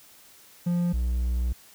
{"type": "tone pair in turn", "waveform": "triangle", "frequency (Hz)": [174.61, 60.64], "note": ["F3", "B1"], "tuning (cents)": [0, -31], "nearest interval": "octave + tritone", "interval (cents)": 1831, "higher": "first", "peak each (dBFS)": [-20, -21], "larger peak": "first", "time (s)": [[0.66, 0.93], [0.93, 1.53]], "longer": "second", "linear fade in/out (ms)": 10, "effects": ["white hiss -53 dBFS RMS until 1.74 s"]}